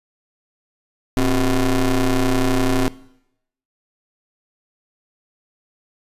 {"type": "ring-modulated tone", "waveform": "35% pulse", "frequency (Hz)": 124.1, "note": "B2", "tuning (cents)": 9, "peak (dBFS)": -10, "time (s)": [1.17, 2.88], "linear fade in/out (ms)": 0, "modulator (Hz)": 140, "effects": ["noise-tail reverb RT60 0.8 s tail -20 dB re dry", "resampled to 32000 Hz"]}